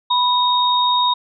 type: tone pair together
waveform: sine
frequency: 987.8 / 3729 Hz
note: B5 / A#7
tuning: 0 / 0 cents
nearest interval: octave + major seventh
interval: 2300 cents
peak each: -15 / -18 dBFS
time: 0.1-1.14 s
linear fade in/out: 10 ms
effects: none